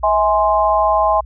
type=chord; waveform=sine; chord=E augmented; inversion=none; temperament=equal with one note detuned; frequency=644.2 / 830.6 / 1046.5 Hz; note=E5 / G#5 / B#5; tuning=-40 / 0 / 0 cents; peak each=-16 dBFS; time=0.03-1.21 s; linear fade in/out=10 ms; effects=added 60 Hz sine -31 dBFS peak until 1.25 s